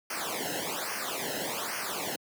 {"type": "noise with flanger", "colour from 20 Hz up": "pink", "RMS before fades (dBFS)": -34, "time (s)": [0.1, 2.16], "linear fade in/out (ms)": 5, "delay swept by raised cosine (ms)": [0.26, 0.87], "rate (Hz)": 1.2, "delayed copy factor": -1, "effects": ["high-pass 150 Hz 12 dB/octave"]}